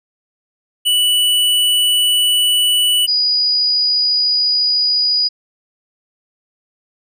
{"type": "tone pair in turn", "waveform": ["square", "sine"], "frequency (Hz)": [2960, 4917], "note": ["F#7", "D#8"], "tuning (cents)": [0, -21], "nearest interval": "major sixth", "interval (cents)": 879, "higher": "second", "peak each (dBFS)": -12, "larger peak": "neither", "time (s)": [[0.85, 3.07], [3.07, 5.29]], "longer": "neither", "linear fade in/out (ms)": 20, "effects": []}